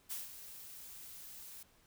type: noise with ADSR envelope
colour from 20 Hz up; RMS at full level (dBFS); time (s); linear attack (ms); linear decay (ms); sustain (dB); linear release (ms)
blue; -40; 0.09-1.63; 23; 170; -11; 4
effects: pink hiss -68 dBFS RMS until 1.86 s